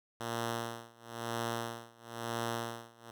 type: tone with tremolo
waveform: 5% pulse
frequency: 116.54 Hz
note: A#2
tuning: in tune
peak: -22 dBFS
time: 0.2-3.11 s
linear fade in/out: 5 ms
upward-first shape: sine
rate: 1 Hz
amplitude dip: 95%
effects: none